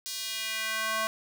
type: tone with high-pass filter sweep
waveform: square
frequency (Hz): 220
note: A3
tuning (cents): 0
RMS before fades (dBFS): -32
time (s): 0.06-1.07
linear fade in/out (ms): 0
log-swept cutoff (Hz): 4900 to 930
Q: 1.4
effects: none